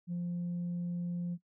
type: tone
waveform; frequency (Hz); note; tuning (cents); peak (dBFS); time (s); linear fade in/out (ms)
sine; 174.61; F3; 0; -31; 0.07-1.38; 50
effects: noise-tail reverb RT60 0.1 s tail -20 dB re dry + tanh soft clip ceiling -31 dBFS